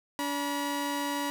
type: tone pair together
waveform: sawtooth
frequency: 286.9 / 965 Hz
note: D4 / B5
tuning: -40 / -40 cents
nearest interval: octave + major sixth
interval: 2100 cents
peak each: -28 / -29 dBFS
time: 0.19-1.3 s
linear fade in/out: 0 ms
effects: none